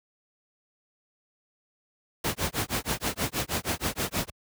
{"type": "noise with tremolo", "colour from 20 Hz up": "pink", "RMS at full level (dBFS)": -26, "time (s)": [2.24, 4.3], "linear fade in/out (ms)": 5, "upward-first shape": "sine", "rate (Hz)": 6.3, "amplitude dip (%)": 100, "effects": ["high-pass 60 Hz 12 dB/octave"]}